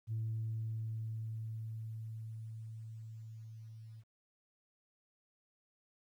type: tone with level ramp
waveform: sine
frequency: 111.3 Hz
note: A2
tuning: 20 cents sharp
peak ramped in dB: -33 to -49 dBFS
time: 0.07-4.04 s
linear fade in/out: 50 ms
effects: tanh soft clip ceiling -31 dBFS + 12-bit